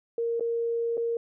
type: tone with dropouts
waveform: sine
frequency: 465.1 Hz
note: A#4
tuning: 4 cents flat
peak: -25 dBFS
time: 0.18-1.17 s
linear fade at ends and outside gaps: 2 ms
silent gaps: 0.397-0.407 / 0.971-0.977 s
effects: none